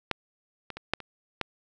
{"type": "clicks", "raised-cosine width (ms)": 0.3, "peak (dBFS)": [-10, -21, -22, -8, -25, -12], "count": 6, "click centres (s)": [0.113, 0.703, 0.77, 0.936, 1.003, 1.413], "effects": []}